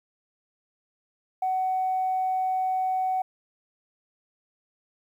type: tone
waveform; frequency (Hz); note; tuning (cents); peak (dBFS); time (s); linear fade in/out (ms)
sine; 750; F#5; +23; -22; 1.42-3.22; 5
effects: tanh soft clip ceiling -19 dBFS + 10-bit